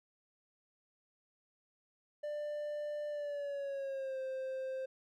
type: tone with pitch glide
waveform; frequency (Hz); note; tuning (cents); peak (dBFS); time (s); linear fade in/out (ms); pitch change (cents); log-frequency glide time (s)
triangle; 593 to 525.3; D5 to C5; +17 to +7; -35; 2.23-4.86; 10; -210; 3.09-4.2
effects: none